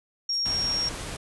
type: tone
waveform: sine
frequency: 5570 Hz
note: F8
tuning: 5 cents flat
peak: -24 dBFS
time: 0.29-0.89 s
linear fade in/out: 5 ms
type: noise with exponential decay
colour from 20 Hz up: violet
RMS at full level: -37 dBFS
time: 0.33-0.6 s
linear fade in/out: 0 ms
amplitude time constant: 57 ms
type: noise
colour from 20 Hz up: pink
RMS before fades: -35 dBFS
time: 0.45-1.17 s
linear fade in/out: 10 ms
effects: resampled to 24000 Hz